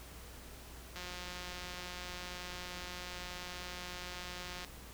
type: click train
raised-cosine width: 0.2 ms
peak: -27 dBFS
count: 661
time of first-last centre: 0.96-4.647 s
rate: 179 Hz
effects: added 60 Hz sine -52 dBFS peak until 4.93 s + pink hiss -53 dBFS RMS until 4.93 s